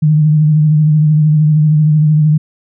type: tone with vibrato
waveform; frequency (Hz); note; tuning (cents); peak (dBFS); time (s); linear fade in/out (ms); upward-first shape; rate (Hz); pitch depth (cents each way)
sine; 152.9; D#3; -30; -6; 0.02-2.38; 10; triangle; 13; 47
effects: none